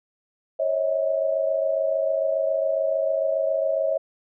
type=tone cluster; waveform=sine; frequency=545 / 572 / 640 Hz; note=C#5 / D5 / D#5; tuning=-29 / -46 / +49 cents; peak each=-24 / -31 / -23 dBFS; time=0.59-3.98 s; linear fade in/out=10 ms; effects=none